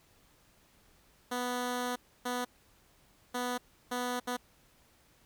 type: tone bursts at uneven times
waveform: 10% pulse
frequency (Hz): 246.9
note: B3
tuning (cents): 0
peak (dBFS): -24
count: 5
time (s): 1.31-1.96 / 2.25-2.45 / 3.34-3.58 / 3.91-4.2 / 4.27-4.37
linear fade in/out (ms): 10
effects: pink hiss -65 dBFS RMS until 5.25 s